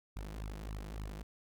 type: tone with flanger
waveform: sawtooth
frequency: 51.91 Hz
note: G#1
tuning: in tune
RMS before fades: -43 dBFS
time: 0.16-1.23 s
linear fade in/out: 5 ms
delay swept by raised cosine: 0.76 to 6.06 ms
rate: 3.5 Hz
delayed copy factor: +0.9
effects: none